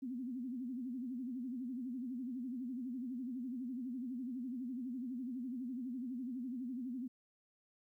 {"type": "tone with vibrato", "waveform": "sine", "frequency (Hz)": 250.4, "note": "B3", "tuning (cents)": 24, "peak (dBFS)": -39, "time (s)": [0.02, 7.08], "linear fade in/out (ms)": 10, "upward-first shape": "sine", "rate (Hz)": 12, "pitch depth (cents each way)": 130, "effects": ["13-bit"]}